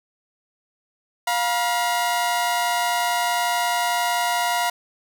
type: tone pair together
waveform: sawtooth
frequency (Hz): 703.7 / 962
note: F5 / B5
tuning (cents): +13 / -46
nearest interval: perfect fourth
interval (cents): 541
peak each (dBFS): -19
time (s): 1.27-4.7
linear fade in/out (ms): 5
effects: none